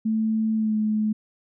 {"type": "tone with pitch glide", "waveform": "sine", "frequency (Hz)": [220, 214.7], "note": ["A3", "A3"], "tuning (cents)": [0, -42], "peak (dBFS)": -20, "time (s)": [0.05, 1.13], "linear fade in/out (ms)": 10, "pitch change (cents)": -42, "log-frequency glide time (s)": [0.55, 0.76], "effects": []}